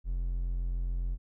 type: tone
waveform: triangle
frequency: 43.63 Hz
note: F1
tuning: 1 cent flat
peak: -27 dBFS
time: 0.04-1.18 s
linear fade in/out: 50 ms
effects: none